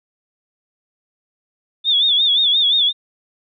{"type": "tone with vibrato", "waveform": "sine", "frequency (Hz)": 3514, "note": "A7", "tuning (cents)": -3, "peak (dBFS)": -12, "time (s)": [1.84, 2.93], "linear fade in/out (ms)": 50, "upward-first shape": "sine", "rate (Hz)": 5.7, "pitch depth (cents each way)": 98, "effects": []}